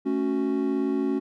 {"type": "chord", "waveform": "triangle", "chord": "F# minor", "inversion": "first", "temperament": "equal", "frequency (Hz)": [220, 277.2, 370], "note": ["A3", "C#4", "F#4"], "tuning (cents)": [0, 0, 0], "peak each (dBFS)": [-28, -23, -26], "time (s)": [0.05, 1.2], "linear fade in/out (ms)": 20, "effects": []}